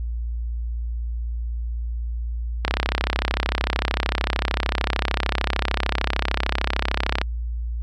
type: click train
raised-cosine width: 0.3 ms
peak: -4 dBFS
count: 153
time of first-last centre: 2.65-7.215 s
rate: 33.3 Hz
effects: added 58 Hz sine -24 dBFS peak until 7.82 s